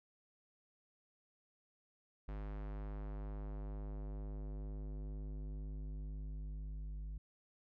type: tone with low-pass filter sweep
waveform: square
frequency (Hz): 51.1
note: G#1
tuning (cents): -27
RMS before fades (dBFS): -44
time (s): 2.28-7.18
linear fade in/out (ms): 5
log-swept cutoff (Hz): 2000 to 120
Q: 0.73
effects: none